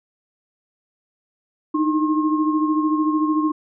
sine tone cluster, 306.6 / 320 / 1072 Hz, D#4 / D#4 / C6, -25 / +49 / +42 cents, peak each -18 / -25 / -24 dBFS, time 1.74-3.52 s, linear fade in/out 10 ms, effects none

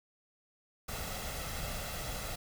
pink noise with comb filter, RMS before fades -39 dBFS, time 0.88-2.36 s, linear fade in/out 10 ms, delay 1.5 ms, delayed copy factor +0.55, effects none

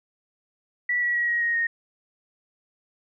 sine tone with pitch steps, 1950 / 1930.9 / 1912.1 / 1893.4 / 1874.9 / 1856.6 Hz, B6 / B6 / A#6 / A#6 / A#6 / A#6, -23 / -40 / +43 / +26 / +9 / -7 cents, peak -21 dBFS, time 0.89-1.67 s, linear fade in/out 5 ms, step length 130 ms, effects none

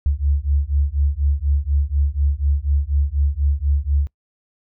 sine beating tone pair, 69.3 / 73.4 Hz, C#2 / D2, 0 / 0 cents, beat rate 4.1 Hz, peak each -19 dBFS, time 0.06-4.07 s, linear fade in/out 0 ms, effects noise-tail reverb RT60 0.1 s tail -24 dB re dry

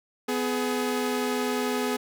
sawtooth tone pair together, 250.6 / 421.5 Hz, B3 / G#4, +25 / +26 cents, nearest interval major sixth, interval 901 cents, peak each -24 dBFS, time 0.28-1.97 s, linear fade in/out 10 ms, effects none

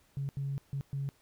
sine tone bursts at uneven times, 138.59 Hz, C#3, in tune, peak -31 dBFS, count 4, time 0.17-0.29 / 0.37-0.58 / 0.73-0.81 / 0.93-1.09 s, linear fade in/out 0 ms, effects tanh soft clip ceiling -27 dBFS + pink hiss -67 dBFS RMS until 1.21 s

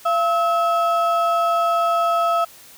triangle ring-modulated tone, 987.8 Hz, B5, in tune, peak -11 dBFS, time 0.05-2.45 s, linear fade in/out 10 ms, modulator 306 Hz, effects white hiss -45 dBFS RMS until 2.77 s

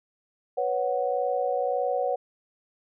sine chord, B suspended second, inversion none, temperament just, 493.9 / 555.6 / 740.8 Hz, B4 / C#5 / F#5, 0 / +4 / +2 cents, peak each -28 dBFS, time 0.57-2.16 s, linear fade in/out 10 ms, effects none

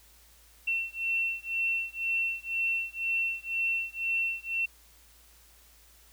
sine beating tone pair, 2703 / 2705 Hz, E7 / E7, +43 / +44 cents, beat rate 2 Hz, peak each -31 dBFS, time 0.67-4.66 s, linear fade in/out 10 ms, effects added 57 Hz sine -60 dBFS peak until 6.12 s + white hiss -59 dBFS RMS until 6.12 s

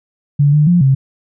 sine tone with pitch steps, 143.8 / 149.7 / 175.5 / 134.7 Hz, D3 / D3 / F3 / C#3, -36 / +33 / +9 / -49 cents, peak -7 dBFS, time 0.39-0.95 s, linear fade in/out 10 ms, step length 140 ms, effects none

